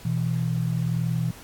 sine tone pair together, 123.47 / 164.81 Hz, B2 / E3, 0 / 0 cents, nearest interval perfect fourth, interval 500 cents, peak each -25 dBFS, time 0.05-1.31 s, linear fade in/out 5 ms, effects pink hiss -46 dBFS RMS until 1.43 s + AAC 64 kbps

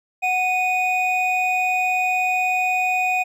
triangle tone pair together, 737.6 / 2481 Hz, F#5 / D#7, -6 / -6 cents, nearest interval octave + major sixth, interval 2100 cents, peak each -19 dBFS, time 0.22-3.24 s, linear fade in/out 20 ms, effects none

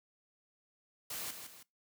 white noise with echo, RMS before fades -41 dBFS, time 1.1-1.31 s, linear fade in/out 5 ms, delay 160 ms, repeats 2, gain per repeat -7 dB, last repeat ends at 1.63 s, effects noise-tail reverb RT60 0.2 s tail -22 dB re dry + high-pass 80 Hz 12 dB/octave

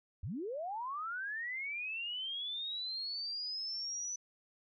sine linear sweep, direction up, 65.6 to 6000 Hz, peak -37 dBFS, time 0.23-4.16 s, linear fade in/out 5 ms, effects none

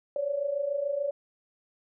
sine tone pair together, 546 / 572.9 Hz, C#5 / D5, -26 / -43 cents, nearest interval minor second, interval 83 cents, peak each -33 / -28 dBFS, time 0.16-1.11 s, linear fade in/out 2 ms, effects none

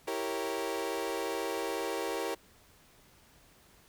30% pulse chord, E diminished seventh, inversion none, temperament equal, 329.6 / 392 / 466.2 / 554.4 Hz, E4 / G4 / Bb4 / Db5, 0 / 0 / 0 / 0 cents, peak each -37 / -35 / -34 / -37 dBFS, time 0.07-2.35 s, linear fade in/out 10 ms, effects pink hiss -61 dBFS RMS until 3.88 s

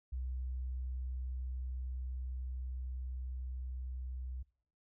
sine tone with level ramp, 63.5 Hz, B1, 49 cents sharp, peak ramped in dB -36 to -39 dBFS, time 0.12-4.43 s, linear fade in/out 10 ms, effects noise-tail reverb RT60 0.6 s tail -24 dB re dry

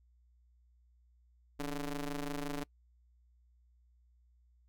sawtooth ring-modulated tone, 146.83 Hz, D3, in tune, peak -29 dBFS, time 1.59-2.64 s, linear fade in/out 10 ms, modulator 134 Hz, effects noise-tail reverb RT60 0.1 s tail -24 dB re dry + added 60 Hz sine -64 dBFS peak until 4.68 s

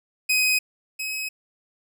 sawtooth tone pair in turn, 2515 / 2549 Hz, D#7 / D#7, +18 / +41 cents, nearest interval unison, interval 23 cents, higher second, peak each -15 / -24 dBFS, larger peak first, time 0.29-0.59 / 0.99-1.29 s, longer neither, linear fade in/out 10 ms, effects none

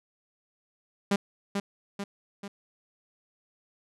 sawtooth tone with echo, 200.1 Hz, G3, 36 cents sharp, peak -18 dBFS, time 1.11-1.16 s, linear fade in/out 5 ms, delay 440 ms, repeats 3, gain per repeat -5 dB, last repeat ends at 2.48 s, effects low-pass 9000 Hz 12 dB/octave

